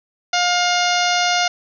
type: harmonic tone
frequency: 710 Hz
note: F5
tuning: 28 cents sharp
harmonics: 1 / 2 / 3 / 4 / 5 / 6 / 7 / 8 / 9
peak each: -19 / -22 / -24 / -25 / -26 / -27 / -27 / -28 / -29 dBFS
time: 0.33-1.48 s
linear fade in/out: 5 ms
effects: none